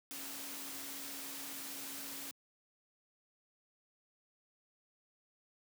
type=tone in noise; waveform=sine; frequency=276.5 Hz; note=C#4; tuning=4 cents flat; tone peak=-54 dBFS; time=0.11-2.31 s; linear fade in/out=0 ms; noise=white; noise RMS=-45 dBFS; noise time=0.11-2.31 s; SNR=-12 dB; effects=high-pass 150 Hz 12 dB/octave